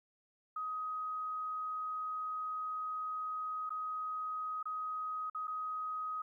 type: tone with dropouts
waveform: sine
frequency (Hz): 1258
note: D#6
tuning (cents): +19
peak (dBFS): -36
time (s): 0.56-6.22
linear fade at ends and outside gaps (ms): 5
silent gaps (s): 3.694-3.704 / 4.629-4.655 / 5.299-5.347 / 5.472-5.478
effects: 13-bit